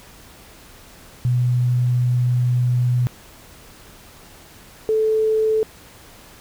sine tone pair in turn, 123.47 / 437.1 Hz, B2 / A4, 0 / -11 cents, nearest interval octave + minor seventh, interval 2189 cents, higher second, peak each -15 dBFS, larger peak neither, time 1.25-3.07 / 4.89-5.63 s, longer first, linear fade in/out 0 ms, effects pink hiss -45 dBFS RMS until 6.4 s

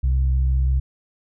sine tone pair together, 64.55 / 130 Hz, C2 / C3, -23 / -11 cents, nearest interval octave, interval 1212 cents, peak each -16 / -27 dBFS, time 0.03-0.8 s, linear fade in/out 10 ms, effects none

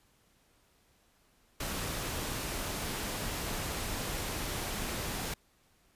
pink noise, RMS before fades -36 dBFS, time 1.6-5.34 s, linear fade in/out 5 ms, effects pink hiss -68 dBFS RMS until 5.95 s + resampled to 32000 Hz

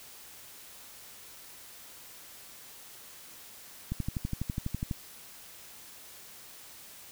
click train, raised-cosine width 5 ms, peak -19 dBFS, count 13, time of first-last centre 3.92-4.912 s, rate 12.1 Hz, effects white hiss -50 dBFS RMS until 7.11 s

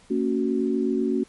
sine chord, F# major, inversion first, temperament equal with one note detuned, 229.2 / 277.2 / 370 Hz, A#3 / C#4 / F#4, -29 / 0 / 0 cents, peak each -25 dBFS, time 0.1-1.24 s, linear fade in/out 10 ms, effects pink hiss -55 dBFS RMS until 1.28 s + MP3 48 kbps

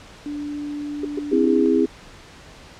sine tone, 292.7 Hz, D4, 6 cents flat, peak -26 dBFS, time 0.26-1.66 s, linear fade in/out 0 ms
sine tone bursts, 395.1 Hz, G4, 14 cents sharp, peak -21 dBFS, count 4, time 1.03-1.474 s, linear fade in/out 5 ms, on 21 ms, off 120 ms
sine chord, C augmented, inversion none, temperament just, 261.6 / 327 / 408.8 Hz, C4 / E4 / G#4, 0 / -14 / -27 cents, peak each -19 dBFS, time 1.32-1.86 s, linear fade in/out 10 ms
effects pink hiss -44 dBFS RMS until 2.79 s + low-pass 6000 Hz 12 dB/octave

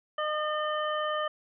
harmonic tone with a mistuned harmonic, 610 Hz, D#5, 34 cents flat, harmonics 1 / 2 / 3 / 5, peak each -31 / -31 / -37 / -39 dBFS, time 0.18-1.28 s, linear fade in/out 5 ms, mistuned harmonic 3, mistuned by -21 cents, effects none

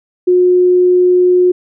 sine tone, 361.1 Hz, F#4, 42 cents flat, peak -6 dBFS, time 0.27-1.52 s, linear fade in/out 10 ms, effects none

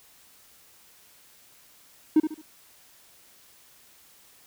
triangle tone with echo, 311.1 Hz, D#4, in tune, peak -11 dBFS, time 2.16-2.2 s, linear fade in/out 5 ms, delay 72 ms, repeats 3, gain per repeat -10 dB, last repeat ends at 2.416 s, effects tanh soft clip ceiling -10 dBFS + white hiss -56 dBFS RMS until 4.46 s

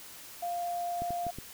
sine tone, 698.5 Hz, F5, in tune, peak -31 dBFS, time 0.42-1.31 s, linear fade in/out 10 ms
clicks, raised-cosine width 3 ms, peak -27 dBFS, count 4, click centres 1.02 / 1.106 / 1.267 / 1.386 s
effects white hiss -48 dBFS RMS until 1.53 s

